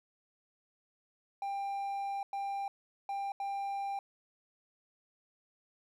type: tone bursts at uneven times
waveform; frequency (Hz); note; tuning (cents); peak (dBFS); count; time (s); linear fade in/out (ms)
triangle; 794; G5; +22; -32; 4; 1.42-2.23 / 2.33-2.68 / 3.09-3.32 / 3.4-3.99; 2
effects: 12-bit